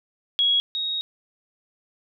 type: tone pair in turn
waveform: sine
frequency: 3322 / 3766 Hz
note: G#7 / A#7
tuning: 0 / +17 cents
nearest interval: major second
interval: 217 cents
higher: second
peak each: -17 / -24 dBFS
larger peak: first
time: 0.39-0.6 / 0.75-1.01 s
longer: second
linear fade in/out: 0 ms
effects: none